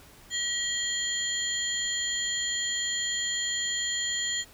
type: tone cluster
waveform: sine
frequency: 1919 / 3212 / 4239 / 7010 Hz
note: A#6 / G7 / C8 / A8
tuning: +50 / +41 / +22 / -7 cents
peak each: -33 / -32 / -38 / -31 dBFS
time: 0.3-4.45 s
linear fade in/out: 50 ms
effects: pink hiss -53 dBFS RMS until 4.53 s